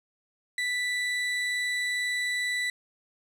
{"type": "tone", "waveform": "35% pulse", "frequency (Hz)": 1975.5, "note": "B6", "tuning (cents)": 0, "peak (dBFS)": -25, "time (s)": [0.58, 2.7], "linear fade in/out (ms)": 2, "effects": ["low-pass 9000 Hz 12 dB/octave", "11-bit"]}